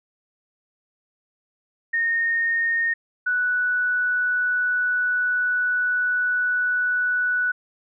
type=tone pair in turn; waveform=sine; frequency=1843 / 1479.8 Hz; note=A#6 / F#6; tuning=-20 / 0 cents; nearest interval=major third; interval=380 cents; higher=first; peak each=-19 dBFS; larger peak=neither; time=1.93-2.94 / 3.26-7.52 s; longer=second; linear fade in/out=10 ms; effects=none